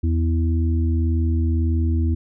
harmonic tone, 81.8 Hz, E2, 13 cents flat, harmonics 1 / 3 / 4, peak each -17 / -27 / -29 dBFS, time 0.03-2.15 s, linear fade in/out 10 ms, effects none

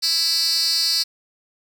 10% pulse tone with high-pass filter, 329.6 Hz, E4, in tune, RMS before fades -20 dBFS, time 0.02-1.04 s, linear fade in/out 20 ms, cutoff 4500 Hz, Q 6, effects none

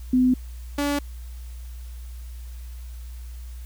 sine / sawtooth tone pair in turn, 253.5 / 287 Hz, B3 / D4, +45 / -40 cents, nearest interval major second, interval 215 cents, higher second, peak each -15 / -18 dBFS, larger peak first, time 0.13-0.34 / 0.78-0.99 s, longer neither, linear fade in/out 5 ms, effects added 60 Hz sine -34 dBFS peak until 3.65 s + white hiss -53 dBFS RMS until 3.65 s

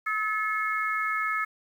sine tone cluster, 1287 / 1727 / 2169 Hz, E6 / A6 / C#7, -42 / -33 / -38 cents, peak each -28 / -31 / -31 dBFS, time 0.06-1.45 s, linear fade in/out 10 ms, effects 9-bit

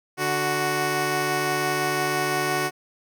10% pulse tone pair together, 146.83 / 370 Hz, D3 / F#4, 0 / 0 cents, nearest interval octave + major third, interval 1600 cents, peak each -20 / -15 dBFS, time 0.17-2.71 s, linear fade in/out 50 ms, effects none

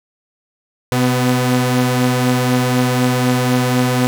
sawtooth tone pair together, 126.85 / 249.7 Hz, B2 / B3, +47 / +19 cents, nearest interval octave, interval 1172 cents, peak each -12 dBFS, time 0.92-4.07 s, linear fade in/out 0 ms, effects none

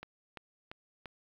click train, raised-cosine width 0.3 ms, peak -27 dBFS, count 4, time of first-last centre 0.03-1.057 s, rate 2.92 Hz, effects low-pass 4000 Hz 12 dB/octave + 10-bit

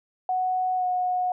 sine tone with pitch glide, 740 to 729 Hz, F#5 to F#5, 0 to -26 cents, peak -22 dBFS, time 0.29-1.32 s, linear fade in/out 2 ms, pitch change -26 cents, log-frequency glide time 0.76-0.85 s, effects none

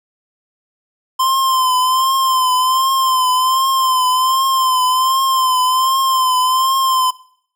square tone with vibrato, 1039 Hz, C6, 12 cents flat, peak -13 dBFS, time 1.19-7.11 s, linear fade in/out 10 ms, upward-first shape triangle, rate 1.3 Hz, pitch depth 53 cents each way, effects noise-tail reverb RT60 0.6 s tail -21 dB re dry

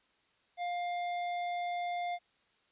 sine tone with hard clipping, 704 Hz, F5, 14 cents sharp, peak -35 dBFS, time 0.57-2.19 s, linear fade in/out 50 ms, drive 12 dB, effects white hiss -71 dBFS RMS until 2.71 s + resampled to 8000 Hz

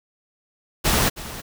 pink noise with echo, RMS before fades -19 dBFS, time 0.84-1.1 s, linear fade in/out 20 ms, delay 320 ms, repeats 1, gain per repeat -15 dB, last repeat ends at 1.42 s, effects none

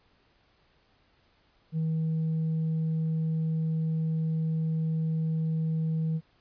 sine tone with tanh clipping, 160 Hz, D#3, 49 cents sharp, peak -26 dBFS, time 1.72-6.21 s, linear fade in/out 50 ms, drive 1 dB, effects pink hiss -66 dBFS RMS until 6.4 s + resampled to 11025 Hz

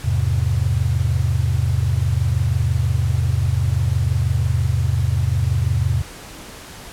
sine chord, E augmented, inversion none, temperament just, 82.41 / 103.01 / 128.76 Hz, E2 / G#2 / B#2, 0 / -14 / -27 cents, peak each -20 dBFS, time 0.04-6.02 s, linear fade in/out 10 ms, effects pink hiss -37 dBFS RMS until 6.92 s + low-pass 12000 Hz 12 dB/octave

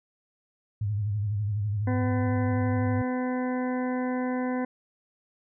sine tone with vibrato, 103.7 Hz, G#2, 2 cents flat, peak -25 dBFS, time 0.81-3.02 s, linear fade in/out 5 ms, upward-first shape sine, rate 12 Hz, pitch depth 82 cents each way
harmonic tone, 252.6 Hz, B3, 39 cents sharp, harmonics 1 / 2 / 3 / 4 / 6 / 7 / 8, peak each -27 / -33 / -37 / -39 / -43 / -44 / -45 dBFS, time 1.87-4.65 s, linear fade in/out 5 ms
effects none

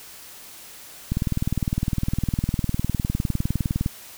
click train, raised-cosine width 5 ms, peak -10 dBFS, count 55, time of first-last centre 1.12-3.861 s, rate 19.7 Hz, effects white hiss -43 dBFS RMS until 4.17 s

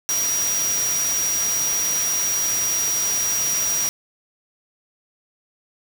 sine tone in noise, 5750 Hz, F8, 50 cents sharp, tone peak -20 dBFS, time 0.09-3.89 s, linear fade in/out 0 ms, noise white, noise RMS -27 dBFS, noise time 0.09-3.89 s, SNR +4 dB, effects none

